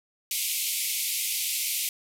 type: band-pass noise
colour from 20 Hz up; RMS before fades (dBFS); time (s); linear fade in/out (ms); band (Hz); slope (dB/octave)
white; -29; 0.31-1.89; 2; 2100 to 15000; 96
effects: none